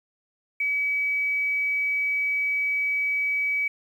sine tone, 2280 Hz, C#7, 48 cents sharp, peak -22 dBFS, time 0.6-3.68 s, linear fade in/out 5 ms, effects 9-bit

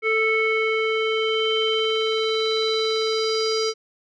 square tone with low-pass filter sweep, 441 Hz, A4, 4 cents sharp, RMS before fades -22 dBFS, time 0.02-3.74 s, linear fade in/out 50 ms, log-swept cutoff 2100 to 5200 Hz, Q 6.1, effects none

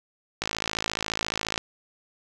click train, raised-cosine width 0.2 ms, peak -9 dBFS, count 64, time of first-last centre 0.42-1.578 s, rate 54.4 Hz, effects none

